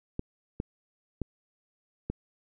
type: clicks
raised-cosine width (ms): 3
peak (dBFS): -18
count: 4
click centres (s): 0.194 / 0.601 / 1.217 / 2.1
effects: none